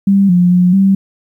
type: tone with pitch steps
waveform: sine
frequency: 197.1 / 177.5 / 179.4 / 194.2 Hz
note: G3 / F3 / F3 / G3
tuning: +10 / +28 / +47 / -16 cents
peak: -6 dBFS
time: 0.07-0.95 s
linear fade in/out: 5 ms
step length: 220 ms
effects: 8-bit